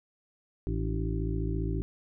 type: harmonic tone with a mistuned harmonic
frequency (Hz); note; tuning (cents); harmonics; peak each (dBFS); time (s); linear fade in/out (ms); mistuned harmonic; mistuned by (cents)
54.7; A1; -9; 1 / 2 / 3 / 5 / 6 / 7; -31 / -34 / -36 / -38 / -39 / -39; 0.67-1.82; 0; 5; +70
effects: none